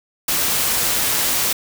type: noise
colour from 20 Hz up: white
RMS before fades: -19 dBFS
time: 0.28-1.53 s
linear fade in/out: 5 ms
effects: none